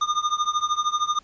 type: tone with tremolo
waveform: square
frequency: 1215 Hz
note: D#6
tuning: 42 cents flat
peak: -18 dBFS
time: 0.01-1.19 s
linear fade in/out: 5 ms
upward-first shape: triangle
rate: 13 Hz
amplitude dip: 95%
effects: pink hiss -56 dBFS RMS until 1.23 s + resampled to 16000 Hz